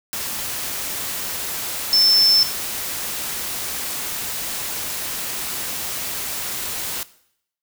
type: tone in noise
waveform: sine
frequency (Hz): 5300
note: E8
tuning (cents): +9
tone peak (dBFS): -12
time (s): 1.93-2.43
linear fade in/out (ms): 0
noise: white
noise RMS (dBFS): -27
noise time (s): 0.13-7.03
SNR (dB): +12
effects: noise-tail reverb RT60 0.7 s tail -18 dB re dry